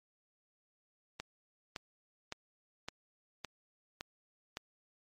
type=click train; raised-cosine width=0.2 ms; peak=-22 dBFS; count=7; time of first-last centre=1.2-4.571 s; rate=1.78 Hz; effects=MP3 64 kbps